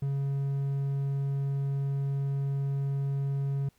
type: tone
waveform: triangle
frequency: 138.59 Hz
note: C#3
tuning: in tune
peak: -25 dBFS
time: 0.02-3.69 s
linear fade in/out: 5 ms
effects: pink hiss -68 dBFS RMS until 3.78 s